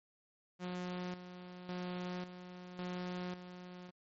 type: tone with tremolo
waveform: sawtooth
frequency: 180.1 Hz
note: F#3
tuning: 46 cents flat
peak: -35 dBFS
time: 0.59-3.91 s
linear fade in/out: 50 ms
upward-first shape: square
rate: 0.91 Hz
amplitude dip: 65%
effects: low-pass 6000 Hz 12 dB/octave + MP3 32 kbps